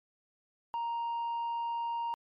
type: tone with tanh clipping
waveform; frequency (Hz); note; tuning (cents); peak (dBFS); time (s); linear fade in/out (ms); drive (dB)
triangle; 934; A#5; +3; -32; 0.74-2.14; 0; 7
effects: MP3 64 kbps